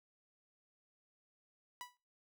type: tone with exponential decay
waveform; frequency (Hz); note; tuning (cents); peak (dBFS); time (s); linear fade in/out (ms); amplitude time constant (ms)
sawtooth; 983; B5; -8; -38; 1.81-1.97; 0; 33
effects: noise-tail reverb RT60 0.4 s tail -26 dB re dry